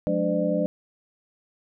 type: tone cluster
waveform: sine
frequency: 179.6 / 210.5 / 292.6 / 508 / 600 Hz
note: F3 / G#3 / D4 / B4 / D5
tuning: +49 / +24 / -6 / +49 / +37 cents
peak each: -27 / -30 / -28 / -28 / -26 dBFS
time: 0.07-0.66 s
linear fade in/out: 0 ms
effects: none